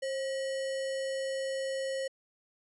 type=tone with sample-and-hold; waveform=sine; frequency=535 Hz; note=C5; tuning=38 cents sharp; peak=-31 dBFS; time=0.02-2.08 s; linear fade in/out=10 ms; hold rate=2450 Hz; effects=resampled to 24000 Hz